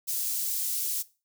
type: high-pass noise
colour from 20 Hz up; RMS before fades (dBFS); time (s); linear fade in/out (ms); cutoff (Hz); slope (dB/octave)
white; -30; 0.07-1.03; 20; 6200; 12
effects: noise-tail reverb RT60 0.3 s tail -18 dB re dry